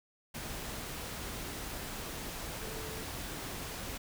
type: tone in noise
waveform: sine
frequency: 440 Hz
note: A4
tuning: in tune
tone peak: -46 dBFS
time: 2.6-3.03 s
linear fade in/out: 10 ms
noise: pink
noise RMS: -41 dBFS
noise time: 0.34-3.98 s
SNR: -8 dB
effects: none